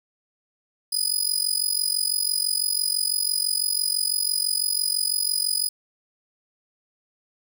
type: tone with amplitude modulation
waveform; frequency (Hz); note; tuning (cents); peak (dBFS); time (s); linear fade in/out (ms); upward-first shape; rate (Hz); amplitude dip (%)
20% pulse; 4974; D#8; -1; -12; 0.92-5.69; 10; sine; 46; 90
effects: none